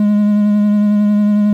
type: tone with vibrato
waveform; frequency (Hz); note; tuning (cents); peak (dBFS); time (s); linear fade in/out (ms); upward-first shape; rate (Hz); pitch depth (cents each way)
triangle; 207.7; G#3; 0; -7; 0-1.53; 2; triangle; 11; 20
effects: 8-bit

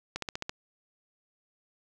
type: slowing click train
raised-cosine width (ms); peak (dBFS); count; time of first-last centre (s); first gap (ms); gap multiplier
0.2; -16; 6; 0.16-0.494; 63; 1.03
effects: none

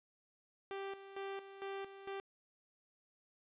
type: tone with tremolo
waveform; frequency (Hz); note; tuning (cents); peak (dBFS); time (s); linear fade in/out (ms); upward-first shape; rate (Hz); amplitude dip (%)
sawtooth; 392; G4; 0; -37; 0.71-2.2; 0; square; 2.2; 70
effects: resampled to 8000 Hz + 13-bit

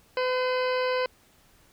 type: harmonic tone with a mistuned harmonic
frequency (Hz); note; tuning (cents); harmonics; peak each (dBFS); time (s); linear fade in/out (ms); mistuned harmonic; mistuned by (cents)
507; B4; +45; 1 / 2 / 3 / 4 / 5 / 6 / 8 / 9 / 10; -25 / -31 / -35 / -37 / -39 / -41 / -43 / -44 / -45; 0.17-1.06; 2; 4; +22
effects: pink hiss -60 dBFS RMS until 1.72 s

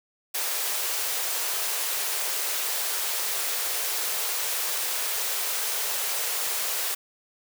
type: high-pass noise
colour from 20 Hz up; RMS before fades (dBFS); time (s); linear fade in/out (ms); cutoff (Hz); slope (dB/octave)
white; -28; 0.34-6.95; 10; 390; 48
effects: none

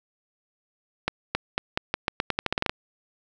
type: accelerating click train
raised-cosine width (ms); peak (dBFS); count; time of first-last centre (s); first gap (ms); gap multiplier
0.3; -7; 15; 1.08-2.695; 270; 0.85
effects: none

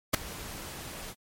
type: noise with ADSR envelope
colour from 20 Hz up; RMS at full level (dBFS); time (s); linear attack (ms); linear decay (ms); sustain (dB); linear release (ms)
pink; -20; 0.13-1.15; 13; 7; -21; 50
effects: MP3 64 kbps

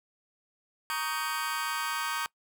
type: chord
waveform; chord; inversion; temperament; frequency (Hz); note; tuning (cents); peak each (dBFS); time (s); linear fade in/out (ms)
sawtooth; Eb dominant seventh; second; just; 933.4 / 1120.1 / 1244.5 / 1555.6; Bb5 / Db6 / Eb6 / G6; +2 / +18 / 0 / -14; -32; 0.9-2.26; 0
effects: noise-tail reverb RT60 0.1 s tail -23 dB re dry

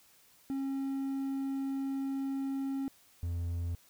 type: tone pair in turn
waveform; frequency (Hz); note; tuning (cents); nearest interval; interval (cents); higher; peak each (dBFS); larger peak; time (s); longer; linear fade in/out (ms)
triangle; 271.4 / 85.68; C#4 / F2; -36 / -33; octave + minor sixth; 1997; first; -30 / -30; neither; 0.5-2.88 / 3.23-3.75; first; 0
effects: white hiss -63 dBFS RMS until 3.89 s

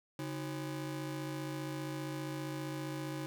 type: ring-modulated tone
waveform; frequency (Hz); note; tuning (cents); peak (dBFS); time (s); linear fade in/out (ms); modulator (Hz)
35% pulse; 226.9; A#3; -47; -33; 0.19-3.26; 0; 85.9
effects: none

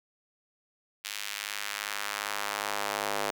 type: tone with high-pass filter sweep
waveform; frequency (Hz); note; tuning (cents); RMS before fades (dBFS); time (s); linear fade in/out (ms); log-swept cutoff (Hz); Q
square; 51.3; G#1; -21; -34; 1.04-3.31; 5; 2700 to 580; 1
effects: none

